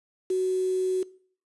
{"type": "tone with quantisation", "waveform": "sine", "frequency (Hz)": 372.5, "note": "F#4", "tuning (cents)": 12, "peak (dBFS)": -22, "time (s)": [0.3, 1.03], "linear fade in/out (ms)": 5, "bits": 7, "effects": ["noise-tail reverb RT60 0.5 s tail -21 dB re dry", "resampled to 24000 Hz"]}